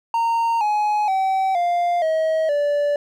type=tone with pitch steps; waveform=triangle; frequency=922 / 840.6 / 766.4 / 698.7 / 637.1 / 580.8 Hz; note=A#5 / G#5 / G5 / F5 / D#5 / D5; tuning=-19 / +21 / -39 / +1 / +41 / -19 cents; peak=-15 dBFS; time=0.14-2.96 s; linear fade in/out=2 ms; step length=470 ms; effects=none